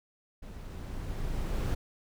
brown noise with level ramp, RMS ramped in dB -43 to -29 dBFS, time 0.42-1.75 s, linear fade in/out 10 ms, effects none

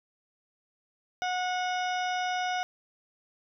harmonic tone, 730 Hz, F#5, 24 cents flat, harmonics 1 / 2 / 3 / 4 / 5 / 7 / 8, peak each -29 / -35 / -39 / -41 / -43 / -46 / -47 dBFS, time 1.22-2.63 s, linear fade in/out 0 ms, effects none

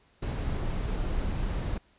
brown noise, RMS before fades -30 dBFS, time 0.22-1.78 s, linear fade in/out 5 ms, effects pink hiss -64 dBFS RMS until 1.98 s + resampled to 8000 Hz

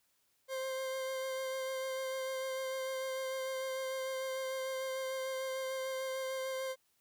40% pulse tone with vibrato, 526 Hz, C5, 9 cents sharp, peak -35 dBFS, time 0.48-6.76 s, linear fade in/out 50 ms, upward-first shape sine, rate 6.7 Hz, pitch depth 13 cents each way, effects white hiss -75 dBFS RMS until 7 s

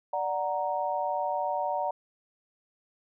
sine chord, D augmented, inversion none, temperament equal, 587.3 / 740 / 932.3 Hz, D5 / F#5 / A#5, 0 / 0 / 0 cents, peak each -32 / -31 / -31 dBFS, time 0.13-1.91 s, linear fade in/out 5 ms, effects none

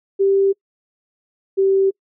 sine tone pair in turn, 392 / 387.7 Hz, G4 / G4, 0 / -19 cents, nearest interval unison, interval 19 cents, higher first, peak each -12 dBFS, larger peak neither, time 0.19-0.53 / 1.57-1.91 s, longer neither, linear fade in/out 20 ms, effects noise-tail reverb RT60 0.1 s tail -26 dB re dry

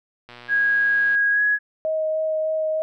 click train, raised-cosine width 0.3 ms, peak -25 dBFS, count 105, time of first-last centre 0.29-1.15 s, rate 121 Hz
sine tone with pitch glide, 1646 to 1674.8 Hz, G#6 to G#6, -16 to +14 cents, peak -16 dBFS, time 0.48-1.59 s, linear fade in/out 50 ms, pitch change +30 cents, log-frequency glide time 1.31-1.42 s
sine tone with vibrato, 629 Hz, D#5, 19 cents sharp, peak -20 dBFS, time 1.85-2.82 s, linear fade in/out 0 ms, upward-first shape sine, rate 3.3 Hz, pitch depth 8 cents each way
effects none

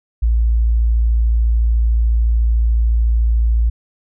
sine tone, 56.9 Hz, A#1, 41 cents flat, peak -11 dBFS, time 0.22-3.7 s, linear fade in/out 10 ms, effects none

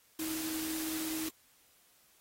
sine tone in noise, 317.8 Hz, D#4, 37 cents sharp, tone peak -36 dBFS, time 0.19-1.29 s, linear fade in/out 5 ms, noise white, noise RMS -40 dBFS, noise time 0.19-1.29 s, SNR +1 dB, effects white hiss -66 dBFS RMS until 2.2 s + AAC 48 kbps

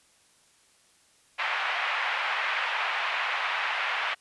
white band-pass noise, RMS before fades -29 dBFS, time 1.38-4.15 s, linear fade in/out 20 ms, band 740 to 2600 Hz, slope 24 dB/octave, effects white hiss -62 dBFS RMS until 4.2 s + resampled to 24000 Hz

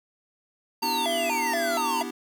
square chord, E minor seventh, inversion second, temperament equal, 246.9 / 293.7 / 329.6 / 392 Hz, B3 / D4 / E4 / G4, 0 / 0 / 0 / 0 cents, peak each -36 / -40 / -39 / -38 dBFS, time 0.82-2.11 s, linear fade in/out 10 ms
square exponential sweep, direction down, 4699 to 932.3 Hz, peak -31 dBFS, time 0.82-2.03 s, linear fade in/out 10 ms
square tone with vibrato, 784 Hz, G5, in tune, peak -26 dBFS, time 0.82-2.03 s, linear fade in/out 10 ms, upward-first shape square, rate 2.1 Hz, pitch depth 260 cents each way
effects none

